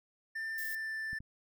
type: tone with pitch glide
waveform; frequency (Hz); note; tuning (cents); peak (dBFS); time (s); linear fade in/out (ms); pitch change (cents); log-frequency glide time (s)
triangle; 1788 to 1768.5; A6 to A6; +27 to +8; -34; 0.35-1.19; 10; -19; 0.55-0.94
type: noise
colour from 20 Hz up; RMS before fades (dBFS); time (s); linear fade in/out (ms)
violet; -44; 0.58-0.75; 2
type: clicks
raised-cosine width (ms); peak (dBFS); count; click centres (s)
5; -36; 2; 1.131 / 1.205
effects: none